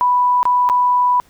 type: tone with dropouts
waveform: sine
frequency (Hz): 987.8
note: B5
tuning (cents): 0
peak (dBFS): -11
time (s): 0.01-1.2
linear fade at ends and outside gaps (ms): 0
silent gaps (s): 0.43-0.454 / 0.69-0.698
effects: pink hiss -53 dBFS RMS until 1.29 s